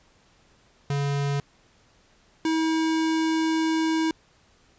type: tone pair in turn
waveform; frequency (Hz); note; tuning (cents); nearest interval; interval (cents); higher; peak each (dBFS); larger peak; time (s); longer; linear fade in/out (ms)
square; 141.5 / 320.8; C#3 / E4; +36 / -47; octave + major second; 1417; second; -24 / -22; second; 0.9-1.4 / 2.45-4.11; second; 2
effects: pink hiss -60 dBFS RMS until 4.78 s + resampled to 16000 Hz